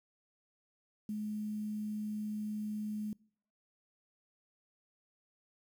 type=tone with quantisation; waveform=sine; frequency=211.8 Hz; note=G#3; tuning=34 cents sharp; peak=-35 dBFS; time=1.09-3.13 s; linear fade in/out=2 ms; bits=10; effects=noise-tail reverb RT60 0.6 s tail -25 dB re dry